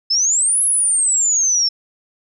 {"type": "exponential two-way sweep", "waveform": "sine", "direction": "up then down", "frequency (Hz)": [5110, 10880, 5360], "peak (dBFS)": -13, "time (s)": [0.1, 1.69], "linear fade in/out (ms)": 10, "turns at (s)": 0.63, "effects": []}